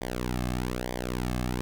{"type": "tone with flanger", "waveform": "sawtooth", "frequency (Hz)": 61.74, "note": "B1", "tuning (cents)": 0, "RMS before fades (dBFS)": -31, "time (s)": [0.01, 1.61], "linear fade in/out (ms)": 0, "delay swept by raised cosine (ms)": [0.73, 2.13], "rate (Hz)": 1.1, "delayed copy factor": -0.9, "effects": []}